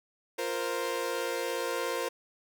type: chord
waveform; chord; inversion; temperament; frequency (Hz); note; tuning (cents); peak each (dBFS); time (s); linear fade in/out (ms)
sawtooth; F suspended fourth; none; equal; 349.2 / 466.2 / 523.3; F4 / Bb4 / C5; 0 / 0 / 0; -34 / -30 / -30; 0.38-2.09; 10
effects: none